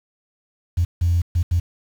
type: tone bursts at uneven times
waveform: sine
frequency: 86.2 Hz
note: F2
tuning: 22 cents flat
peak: -14 dBFS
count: 4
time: 0.77-0.85 / 1.01-1.22 / 1.35-1.43 / 1.51-1.6 s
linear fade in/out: 10 ms
effects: tanh soft clip ceiling -10 dBFS + 7-bit